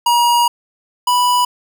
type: tone pair in turn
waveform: square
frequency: 954 / 984.8 Hz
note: A#5 / B5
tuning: +40 / -5 cents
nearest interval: minor second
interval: 55 cents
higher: second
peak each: -11 / -12 dBFS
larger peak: first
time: 0.06-0.48 / 1.07-1.45 s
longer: first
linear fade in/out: 5 ms
effects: none